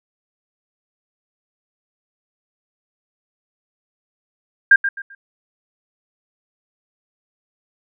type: tone with echo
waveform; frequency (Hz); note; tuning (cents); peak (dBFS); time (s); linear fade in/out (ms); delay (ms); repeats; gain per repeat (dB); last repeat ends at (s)
sine; 1602; G6; +37; -5; 4.71-4.76; 5; 130; 3; -11; 5.15
effects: none